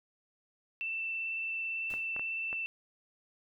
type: tone with vibrato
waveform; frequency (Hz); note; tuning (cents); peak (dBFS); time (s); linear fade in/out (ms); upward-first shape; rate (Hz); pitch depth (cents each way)
sine; 2668; E7; +20; -33; 0.81-2.66; 0; sine; 18; 13
type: noise with exponential decay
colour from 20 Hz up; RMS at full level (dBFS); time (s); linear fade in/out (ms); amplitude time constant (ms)
pink; -48; 1.9-2.14; 2; 51
type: clicks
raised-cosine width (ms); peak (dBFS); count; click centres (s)
0.5; -28; 4; 1.939 / 2.164 / 2.195 / 2.529
effects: none